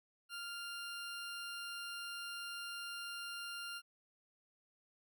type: tone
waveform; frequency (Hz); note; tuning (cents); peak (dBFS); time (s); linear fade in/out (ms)
20% pulse; 1396.9; F6; 0; -38; 0.29-3.82; 50
effects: none